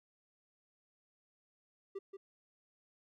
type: tone with echo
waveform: triangle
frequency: 391.8 Hz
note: G4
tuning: 1 cent flat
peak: -37 dBFS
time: 1.95-1.99 s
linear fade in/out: 10 ms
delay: 180 ms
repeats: 1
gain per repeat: -6 dB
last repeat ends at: 2.17 s
effects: none